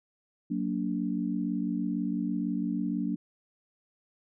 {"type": "chord", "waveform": "sine", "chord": "Gb augmented", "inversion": "none", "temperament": "just", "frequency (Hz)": [185, 231.2, 289.1], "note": ["Gb3", "Bb3", "D4"], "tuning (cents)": [0, -14, -27], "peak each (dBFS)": -32, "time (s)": [0.5, 3.16], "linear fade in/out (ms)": 10, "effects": []}